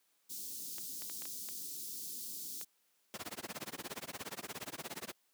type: band-stop noise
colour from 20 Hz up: white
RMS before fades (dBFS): -44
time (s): 0.29-2.65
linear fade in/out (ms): 20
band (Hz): 340 to 4400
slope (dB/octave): 24
type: clicks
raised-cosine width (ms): 0.2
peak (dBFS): -30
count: 7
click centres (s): 0.783 / 1.021 / 1.098 / 1.221 / 1.255 / 1.488 / 2.613
type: noise with tremolo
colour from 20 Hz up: pink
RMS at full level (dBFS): -40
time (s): 3.14-5.13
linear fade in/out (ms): 0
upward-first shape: sine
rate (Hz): 17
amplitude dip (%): 100
effects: white hiss -75 dBFS RMS until 5.33 s + high-pass 200 Hz 12 dB/octave